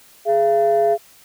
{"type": "tone pair together", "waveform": "sine", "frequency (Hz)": [416.6, 680.9], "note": ["G#4", "F5"], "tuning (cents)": [5, -44], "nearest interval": "major sixth", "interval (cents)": 851, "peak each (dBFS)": [-16, -14], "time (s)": [0.25, 0.98], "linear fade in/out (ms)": 50, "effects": ["tanh soft clip ceiling -8 dBFS", "white hiss -49 dBFS RMS until 1.24 s"]}